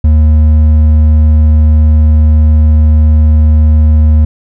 triangle tone with hard clipping, 76.8 Hz, D#2, 22 cents flat, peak -4 dBFS, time 0.04-4.25 s, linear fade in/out 5 ms, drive 8 dB, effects none

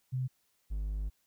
sine / triangle tone pair in turn, 128.7 / 51.07 Hz, C3 / G#1, -28 / -28 cents, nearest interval octave + major third, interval 1600 cents, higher first, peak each -30 / -30 dBFS, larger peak neither, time 0.12-0.28 / 0.7-1.1 s, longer second, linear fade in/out 20 ms, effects white hiss -74 dBFS RMS until 1.26 s

